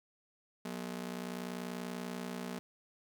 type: ring-modulated tone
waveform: sawtooth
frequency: 211.8 Hz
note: G#3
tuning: 34 cents sharp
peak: -32 dBFS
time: 0.65-2.59 s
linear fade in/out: 0 ms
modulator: 30.2 Hz
effects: 12-bit